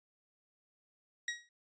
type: tone with exponential decay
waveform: sawtooth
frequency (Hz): 1900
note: A#6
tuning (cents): +33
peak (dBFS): -28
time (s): 1.28-1.49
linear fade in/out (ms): 2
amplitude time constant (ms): 44
effects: resampled to 16000 Hz